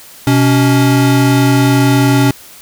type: tone pair together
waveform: square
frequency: 126 / 280.8 Hz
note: B2 / C#4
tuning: +35 / +22 cents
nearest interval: octave + major second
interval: 1387 cents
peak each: -11 dBFS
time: 0.27-2.31 s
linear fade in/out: 2 ms
effects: white hiss -37 dBFS RMS until 2.61 s